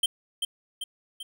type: tone with echo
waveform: square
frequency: 3136 Hz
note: G7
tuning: in tune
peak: -21 dBFS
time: 0.03-0.06 s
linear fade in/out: 5 ms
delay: 390 ms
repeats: 3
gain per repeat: -5 dB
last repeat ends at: 1.23 s
effects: none